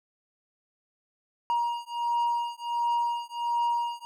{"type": "beating tone pair", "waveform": "triangle", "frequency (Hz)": [946, 947.4], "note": ["A#5", "A#5"], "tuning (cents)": [25, 28], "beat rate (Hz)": 1.4, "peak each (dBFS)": -27, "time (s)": [1.5, 4.05], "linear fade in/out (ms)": 0, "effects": []}